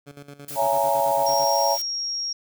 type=tone with tremolo; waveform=15% pulse; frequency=142.6 Hz; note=C#3; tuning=49 cents sharp; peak=-32 dBFS; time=0.06-1.46 s; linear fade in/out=20 ms; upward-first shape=square; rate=9 Hz; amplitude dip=75%
type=noise; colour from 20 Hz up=blue; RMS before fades=-35 dBFS; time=0.48-1.82 s; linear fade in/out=5 ms
type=chord; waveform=sine; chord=A# half-diminished seventh; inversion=first; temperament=just; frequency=559.4 / 671.3 / 839.1 / 932.3 Hz; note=C#5 / E5 / G#5 / A#5; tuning=+16 / +31 / +18 / 0 cents; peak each=-24 dBFS; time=0.55-1.78 s; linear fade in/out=50 ms
type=tone; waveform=sine; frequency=5588 Hz; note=F8; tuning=in tune; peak=-25 dBFS; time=1.26-2.33 s; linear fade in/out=5 ms
effects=none